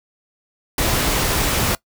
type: noise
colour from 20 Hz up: pink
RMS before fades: -19 dBFS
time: 0.78-1.75 s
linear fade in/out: 2 ms
effects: noise-tail reverb RT60 0.1 s tail -21 dB re dry